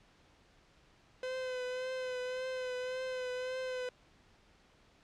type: tone with vibrato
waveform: 45% pulse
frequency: 509 Hz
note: C5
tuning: 48 cents flat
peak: -36 dBFS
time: 1.23-3.89 s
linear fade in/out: 2 ms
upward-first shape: triangle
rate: 1.8 Hz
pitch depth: 32 cents each way
effects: pink hiss -65 dBFS RMS until 5.03 s + low-pass 5000 Hz 12 dB/octave